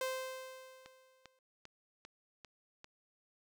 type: tone with exponential decay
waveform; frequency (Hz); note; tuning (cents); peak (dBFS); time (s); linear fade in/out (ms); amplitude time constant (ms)
sawtooth; 520; C5; -11; -30; 0.01-1.39; 2; 300
type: click train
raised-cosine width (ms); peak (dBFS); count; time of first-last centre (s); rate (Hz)
0.2; -33; 6; 0.86-2.844; 2.52
effects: none